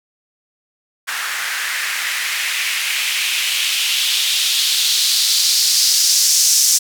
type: noise with band-pass filter sweep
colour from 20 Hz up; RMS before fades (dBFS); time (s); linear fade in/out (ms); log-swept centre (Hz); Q
blue; -17; 1.07-6.79; 20; 1500 to 6100; 2.4
effects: none